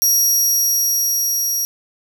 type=tone with level ramp; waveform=25% pulse; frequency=5680 Hz; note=F8; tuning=28 cents sharp; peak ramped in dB=-7 to -13 dBFS; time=0.02-1.65 s; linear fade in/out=0 ms; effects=8-bit